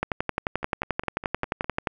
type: two click trains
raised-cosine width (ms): 0.5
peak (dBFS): -9 / -20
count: 22 / 6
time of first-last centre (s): 0.03-1.872 / 0.63-1.644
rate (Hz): 11.4 / 4.93
effects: none